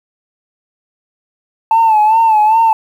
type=tone with vibrato; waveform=sine; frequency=878 Hz; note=A5; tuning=4 cents flat; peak=-5 dBFS; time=1.71-2.73 s; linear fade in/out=2 ms; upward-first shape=sine; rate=2.5 Hz; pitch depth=68 cents each way; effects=tanh soft clip ceiling -4 dBFS + 7-bit